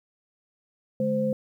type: tone cluster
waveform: sine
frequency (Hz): 147.4 / 213.5 / 519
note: D3 / G#3 / C5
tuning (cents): +7 / +48 / -14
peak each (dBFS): -33 / -26 / -25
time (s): 1-1.33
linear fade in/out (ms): 2
effects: 10-bit